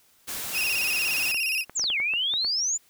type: noise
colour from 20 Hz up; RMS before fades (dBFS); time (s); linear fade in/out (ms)
white; -33; 0.27-1.33; 20
type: tone with vibrato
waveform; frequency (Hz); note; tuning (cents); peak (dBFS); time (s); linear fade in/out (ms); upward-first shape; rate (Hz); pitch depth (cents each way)
35% pulse; 2643; E7; +4; -22; 0.52-1.65; 50; square; 17; 73
type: clicks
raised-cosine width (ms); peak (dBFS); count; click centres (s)
0.5; -24; 9; 1.345 / 1.696 / 1.796 / 1.841 / 1.902 / 2.001 / 2.137 / 2.338 / 2.447
type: exponential two-way sweep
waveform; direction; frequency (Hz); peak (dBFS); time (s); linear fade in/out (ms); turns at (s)
sine; down then up; 7890 to 2116 to 7210; -23; 1.75-2.78; 20; 1.98
effects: white hiss -61 dBFS RMS until 2.89 s